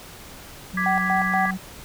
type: tone with pitch glide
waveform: sine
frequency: 185 to 187.58 Hz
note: F#3 to F#3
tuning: 0 to +24 cents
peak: -26 dBFS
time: 0.73-1.58 s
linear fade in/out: 20 ms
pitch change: +24 cents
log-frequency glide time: 1.09-1.46 s
type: chord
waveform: sine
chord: G# diminished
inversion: second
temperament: equal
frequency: 1174.7 / 1661.2 / 1975.5 Hz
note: D6 / G#6 / B6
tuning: 0 / 0 / 0 cents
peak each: -27 / -25 / -27 dBFS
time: 0.77-1.51 s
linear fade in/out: 5 ms
type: tone with tremolo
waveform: sine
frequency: 762 Hz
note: G5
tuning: 49 cents flat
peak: -20 dBFS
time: 0.86-1.54 s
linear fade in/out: 2 ms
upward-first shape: square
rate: 4.2 Hz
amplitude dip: 80%
effects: pink hiss -42 dBFS RMS until 1.84 s